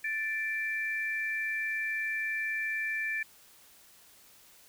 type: tone pair together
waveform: sine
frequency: 1760 / 2348 Hz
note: A6 / D7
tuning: 0 / -1 cents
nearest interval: perfect fourth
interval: 499 cents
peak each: -32 / -34 dBFS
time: 0.04-3.23 s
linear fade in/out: 5 ms
effects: white hiss -58 dBFS RMS until 4.68 s